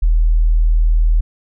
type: tone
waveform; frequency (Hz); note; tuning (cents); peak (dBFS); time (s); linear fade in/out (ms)
sine; 40.01; D#1; +49; -9; 0.02-1.21; 10
effects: none